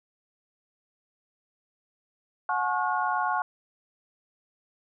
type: tone cluster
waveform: sine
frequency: 729 / 857 / 1093 / 1436 Hz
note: F#5 / A5 / C#6 / F6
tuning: -26 / -46 / -25 / +48 cents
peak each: -30 / -29 / -29 / -31 dBFS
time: 2.49-3.42 s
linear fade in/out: 2 ms
effects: none